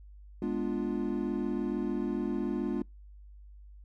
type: chord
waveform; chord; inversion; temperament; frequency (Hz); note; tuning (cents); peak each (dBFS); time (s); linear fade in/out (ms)
triangle; G# diminished seventh; none; equal; 207.7 / 246.9 / 293.7 / 349.2; G#3 / B3 / D4 / F4; 0 / 0 / 0 / 0; -33; 0.42-2.82; 2
effects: noise-tail reverb RT60 0.2 s tail -26 dB re dry + added 50 Hz sine -48 dBFS peak until 3.84 s